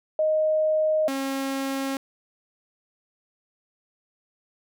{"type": "tone pair in turn", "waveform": ["sine", "sawtooth"], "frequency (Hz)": [622.3, 270.9], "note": ["D#5", "C#4"], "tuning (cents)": [0, -40], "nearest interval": "octave + major second", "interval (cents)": 1440, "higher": "first", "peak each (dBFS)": [-19, -22], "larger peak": "first", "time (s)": [[0.19, 1.08], [1.08, 1.97]], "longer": "neither", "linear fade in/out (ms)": 2, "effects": []}